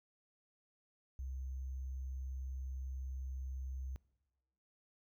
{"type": "tone with sample-and-hold", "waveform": "sine", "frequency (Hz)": 65.6, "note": "C2", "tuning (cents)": 5, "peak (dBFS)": -40, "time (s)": [1.19, 3.96], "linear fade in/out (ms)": 0, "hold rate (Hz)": 6300, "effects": ["noise-tail reverb RT60 1.0 s tail -22 dB re dry"]}